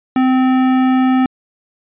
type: tone with hard clipping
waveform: sine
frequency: 258.5 Hz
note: C4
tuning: 21 cents flat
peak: -12 dBFS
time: 0.16-1.26 s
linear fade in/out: 2 ms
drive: 15 dB
effects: resampled to 8000 Hz

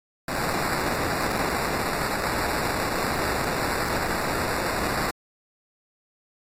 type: noise with sample-and-hold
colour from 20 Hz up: violet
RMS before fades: -27 dBFS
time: 0.28-5.11 s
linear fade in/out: 5 ms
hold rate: 3150 Hz
effects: AAC 48 kbps

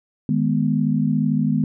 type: chord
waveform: sine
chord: G# minor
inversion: second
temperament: equal with one note detuned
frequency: 155.56 / 209 / 246.9 Hz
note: D#3 / G#3 / B3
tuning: 0 / +11 / 0 cents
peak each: -21 dBFS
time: 0.29-1.64 s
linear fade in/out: 2 ms
effects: none

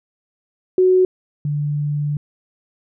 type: tone pair in turn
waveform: sine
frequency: 370 / 146.83 Hz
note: F#4 / D3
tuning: 0 / 0 cents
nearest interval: octave + major third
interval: 1600 cents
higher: first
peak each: -10 / -18 dBFS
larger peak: first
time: 0.78-1.05 / 1.45-2.17 s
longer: second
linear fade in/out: 2 ms
effects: none

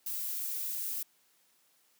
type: noise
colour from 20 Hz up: violet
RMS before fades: -36 dBFS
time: 0.06-1.03 s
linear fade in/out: 5 ms
effects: white hiss -69 dBFS RMS until 1.99 s + high-pass 150 Hz 12 dB/octave

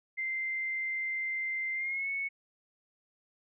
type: tone with pitch glide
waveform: sine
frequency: 2085 to 2209 Hz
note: C7 to C#7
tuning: -7 to -7 cents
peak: -31 dBFS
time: 0.17-2.29 s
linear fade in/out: 20 ms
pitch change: +100 cents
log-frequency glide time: 1.74-2.09 s
effects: none

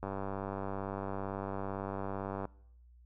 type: click train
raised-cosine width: 1 ms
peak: -24 dBFS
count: 238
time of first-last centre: 0.03-2.453 s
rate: 97.8 Hz
effects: noise-tail reverb RT60 0.7 s tail -23 dB re dry + added 60 Hz sine -56 dBFS peak until 3.05 s

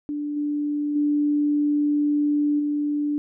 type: tone with level steps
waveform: sine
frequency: 293.7 Hz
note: D4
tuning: in tune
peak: -25 / -22 / -18 / -21 dBFS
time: 0.09-3.18 s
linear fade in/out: 0 ms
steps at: 0.36 / 0.95 / 2.59 s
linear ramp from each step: 10 ms
effects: none

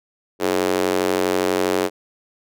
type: tone with high-pass filter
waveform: square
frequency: 46.17 Hz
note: F#1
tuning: 3 cents flat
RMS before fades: -20 dBFS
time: 0.39-1.9 s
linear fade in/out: 50 ms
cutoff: 390 Hz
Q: 2.3
effects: none

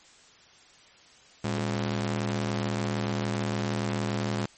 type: ring-modulated tone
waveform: sawtooth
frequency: 157.4 Hz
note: D#3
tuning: 20 cents sharp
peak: -20 dBFS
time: 1.44-4.46 s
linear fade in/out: 5 ms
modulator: 43.4 Hz
effects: white hiss -55 dBFS RMS until 4.57 s + MP3 32 kbps

